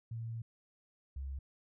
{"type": "tone pair in turn", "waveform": "sine", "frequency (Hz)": [114.4, 67.71], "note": ["A#2", "C#2"], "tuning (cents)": [-32, -40], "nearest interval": "major sixth", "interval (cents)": 908, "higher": "first", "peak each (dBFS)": [-38, -38], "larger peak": "neither", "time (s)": [[0.11, 0.42], [1.16, 1.39]], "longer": "first", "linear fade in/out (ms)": 5, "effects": []}